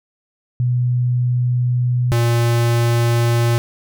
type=tone pair in turn; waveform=sine / square; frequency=123.47 / 117.89 Hz; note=B2 / A#2; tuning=0 / +20 cents; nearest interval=minor second; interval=80 cents; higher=first; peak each=-14 dBFS; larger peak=neither; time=0.6-2.12 / 2.12-3.58 s; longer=first; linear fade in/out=0 ms; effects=none